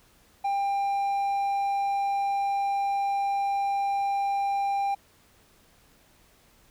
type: tone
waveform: triangle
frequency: 796 Hz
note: G5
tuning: 26 cents sharp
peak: -22 dBFS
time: 0.44-4.95 s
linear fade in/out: 10 ms
effects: pink hiss -60 dBFS RMS until 6.7 s